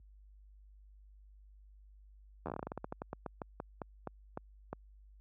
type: slowing click train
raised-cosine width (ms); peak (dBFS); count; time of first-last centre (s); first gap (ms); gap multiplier
1; -25; 23; 2.46-4.73; 11; 1.18
effects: added 50 Hz sine -47 dBFS peak until 5.2 s + high-pass 80 Hz 12 dB/octave